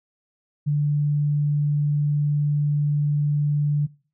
sine tone, 146.8 Hz, D3, in tune, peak -18 dBFS, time 0.66-3.87 s, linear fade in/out 20 ms, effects noise-tail reverb RT60 0.4 s tail -22 dB re dry

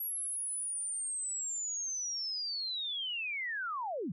sine linear sweep, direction down, 11510 to 138 Hz, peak -34 dBFS, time 0-4.12 s, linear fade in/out 5 ms, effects none

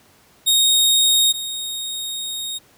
sawtooth tone pair in turn, 3729 / 3729 Hz, A#7 / A#7, 0 / 0 cents, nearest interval unison, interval 0 cents, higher neither, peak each -10 / -22 dBFS, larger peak first, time 0.46-1.33 / 1.33-2.59 s, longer second, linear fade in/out 20 ms, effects pink hiss -53 dBFS RMS until 2.77 s + high-pass 80 Hz 12 dB/octave

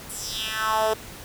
10% pulse tone with high-pass filter sweep, 218.9 Hz, A3, 9 cents flat, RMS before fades -26 dBFS, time 0.09-0.94 s, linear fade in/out 10 ms, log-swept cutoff 10000 to 450 Hz, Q 3.2, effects pink hiss -41 dBFS RMS until 1.24 s

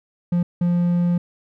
triangle tone bursts at uneven times, 174.61 Hz, F3, in tune, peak -14 dBFS, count 2, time 0.32-0.43 / 0.61-1.18 s, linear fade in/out 5 ms, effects none

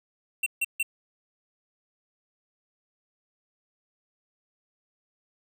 square tone bursts, 2718 Hz, F7, 48 cents flat, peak -24 dBFS, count 3, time 0.43-0.829 s, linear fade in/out 5 ms, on 33 ms, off 150 ms, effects none

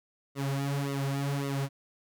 sawtooth tone with flanger, 139.3 Hz, C#3, 9 cents sharp, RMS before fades -31 dBFS, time 0.35-1.69 s, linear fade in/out 50 ms, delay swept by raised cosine 1.2 to 5.3 ms, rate 1.8 Hz, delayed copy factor -0.95, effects none

